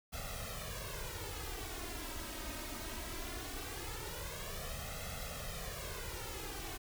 pink noise with flanger, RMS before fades -43 dBFS, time 0.12-6.78 s, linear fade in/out 20 ms, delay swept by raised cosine 1.5 to 3.2 ms, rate 0.2 Hz, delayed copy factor +0.8, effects none

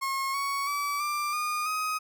35% pulse tone with pitch steps, 1082 / 1115 / 1149 / 1184 / 1220.1 / 1257.3 Hz, C#6 / C#6 / D6 / D6 / D#6 / D#6, -42 / +10 / -38 / +14 / -34 / +18 cents, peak -26 dBFS, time 0.01-1.99 s, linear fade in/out 20 ms, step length 330 ms, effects none

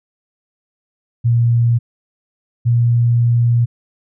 sine tone pair in turn, 118 / 118.75 Hz, A#2 / A#2, +22 / +33 cents, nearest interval unison, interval 11 cents, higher second, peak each -10 dBFS, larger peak neither, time 1.24-1.79 / 2.65-3.66 s, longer second, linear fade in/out 20 ms, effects none

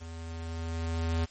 square tone with level ramp, 82.41 Hz, E2, in tune, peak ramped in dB -41 to -26 dBFS, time 0-1.26 s, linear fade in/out 20 ms, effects white hiss -56 dBFS RMS until 1.3 s + MP3 32 kbps

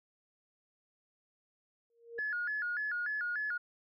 sine tone with exponential growth, 466.2 Hz, A#4, in tune, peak -37 dBFS, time 1.9-2.19 s, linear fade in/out 1 ms, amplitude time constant 63 ms
sine tone with vibrato, 1568 Hz, G6, in tune, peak -32 dBFS, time 2.18-3.58 s, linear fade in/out 10 ms, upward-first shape square, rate 3.4 Hz, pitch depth 150 cents each way
effects tanh soft clip ceiling -26 dBFS

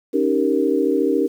sine chord, Eb dominant seventh, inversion third, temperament equal, 277.2 / 311.1 / 392 / 466.2 Hz, Db4 / Eb4 / G4 / Bb4, 0 / 0 / 0 / 0 cents, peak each -21 dBFS, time 0.13-1.28 s, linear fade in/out 20 ms, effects 8-bit

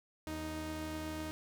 sawtooth tone pair together, 79.78 / 311.1 Hz, D#2 / D#4, +44 / 0 cents, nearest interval 2 octaves, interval 2356 cents, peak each -40 / -36 dBFS, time 0.27-1.31 s, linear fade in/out 0 ms, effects none

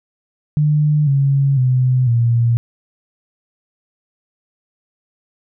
sine tone with pitch steps, 150 / 138.35 / 127.6 / 117.69 Hz, D3 / C#3 / C3 / A#2, +37 / -3 / -43 / +17 cents, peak -11 dBFS, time 0.57-2.57 s, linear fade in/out 0 ms, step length 500 ms, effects none

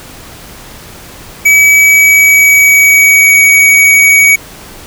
square tone with pitch glide, 2282 to 2256 Hz, C#7 to C#7, +50 to +30 cents, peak -3 dBFS, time 1.45-4.36 s, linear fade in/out 10 ms, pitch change -20 cents, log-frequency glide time 1.72-3.4 s, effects pink hiss -31 dBFS RMS until 4.86 s

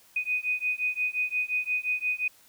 sine beating tone pair, 2489 / 2494.7 Hz, D#7 / D#7, 0 / +4 cents, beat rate 5.7 Hz, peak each -29 dBFS, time 0.16-2.28 s, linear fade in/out 5 ms, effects white hiss -58 dBFS RMS until 2.48 s

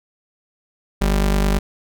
sawtooth tone pair together, 49.45 / 98.9 Hz, G1 / G2, +16 / +16 cents, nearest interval octave, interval 1200 cents, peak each -11 / -17 dBFS, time 1.01-1.59 s, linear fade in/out 10 ms, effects none

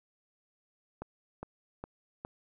click train, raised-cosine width 1 ms, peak -25 dBFS, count 4, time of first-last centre 1.02-2.25 s, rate 2.44 Hz, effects none

